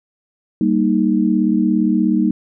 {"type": "chord", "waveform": "sine", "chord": "Eb major", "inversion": "first", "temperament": "equal", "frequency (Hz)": [196, 233.1, 311.1], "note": ["G3", "Bb3", "Eb4"], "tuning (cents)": [0, 0, 0], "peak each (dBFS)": -17, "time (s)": [0.61, 2.31], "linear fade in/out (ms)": 2, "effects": []}